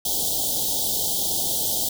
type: band-stop noise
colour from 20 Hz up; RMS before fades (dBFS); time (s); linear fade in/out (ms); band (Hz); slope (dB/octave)
white; -24; 0.05-1.89; 5; 880 to 3100; 96
effects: none